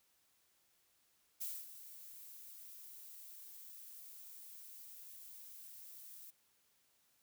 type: noise with ADSR envelope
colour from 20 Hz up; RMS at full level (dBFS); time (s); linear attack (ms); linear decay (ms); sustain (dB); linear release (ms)
violet; -41; 1.4-6.31; 17; 240; -13; 15
effects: white hiss -75 dBFS RMS until 7.22 s